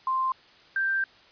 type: tone pair in turn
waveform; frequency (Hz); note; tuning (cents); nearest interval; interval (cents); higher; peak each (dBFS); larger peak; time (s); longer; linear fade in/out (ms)
sine; 1046.5 / 1573.4; C6 / G6; 0 / +6; perfect fifth; 706; second; -23; neither; 0.07-0.32 / 0.76-1.04; second; 2
effects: white hiss -55 dBFS RMS until 1.31 s + resampled to 11025 Hz